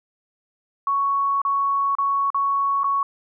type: tone with dropouts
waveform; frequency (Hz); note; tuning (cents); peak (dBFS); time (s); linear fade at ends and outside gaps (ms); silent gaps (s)
sine; 1112; C#6; +5; -18; 0.87-3.03; 2; 1.417-1.45 / 1.952-1.985 / 2.303-2.345 / 2.834-2.842
effects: none